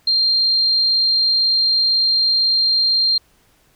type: tone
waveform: sine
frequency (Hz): 4186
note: C8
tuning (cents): 0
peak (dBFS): -13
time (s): 0.07-3.18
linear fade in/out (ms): 5
effects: pink hiss -57 dBFS RMS until 3.75 s